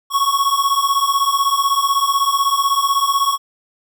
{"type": "beating tone pair", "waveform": "square", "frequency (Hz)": [1100, 1116], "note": ["C#6", "C#6"], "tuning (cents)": [-14, 11], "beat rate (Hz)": 16, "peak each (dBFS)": -18, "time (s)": [0.1, 3.38], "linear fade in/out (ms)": 50, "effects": []}